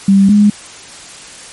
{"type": "tone pair in turn", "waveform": "sine", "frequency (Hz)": [196, 207.1], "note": ["G3", "G#3"], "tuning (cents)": [0, -5], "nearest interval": "minor second", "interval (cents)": 95, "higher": "second", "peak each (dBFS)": -4, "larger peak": "neither", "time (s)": [[0.08, 0.29], [0.29, 0.5]], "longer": "neither", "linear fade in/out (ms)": 5, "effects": ["white hiss -33 dBFS RMS until 1.52 s", "MP3 48 kbps"]}